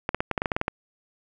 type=clicks; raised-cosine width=0.5 ms; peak=-9 dBFS; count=11; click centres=0.091 / 0.146 / 0.205 / 0.313 / 0.378 / 0.419 / 0.458 / 0.518 / 0.565 / 0.614 / 0.681 s; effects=none